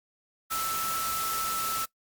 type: tone in noise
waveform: sine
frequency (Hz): 1318.5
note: E6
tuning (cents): 0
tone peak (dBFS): -30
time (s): 0.5-1.86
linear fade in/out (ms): 20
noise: white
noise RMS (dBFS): -33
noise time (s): 0.5-1.86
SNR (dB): 0
effects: noise-tail reverb RT60 0.1 s tail -19 dB re dry + Opus 48 kbps